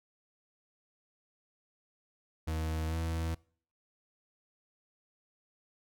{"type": "tone with pitch glide", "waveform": "40% pulse", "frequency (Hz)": [79.5, 81.78], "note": ["D#2", "E2"], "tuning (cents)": [38, -13], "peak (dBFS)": -31, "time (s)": [2.47, 3.35], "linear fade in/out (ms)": 10, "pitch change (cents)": 49, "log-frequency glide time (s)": [2.87, 2.96], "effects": ["noise-tail reverb RT60 0.5 s tail -24 dB re dry"]}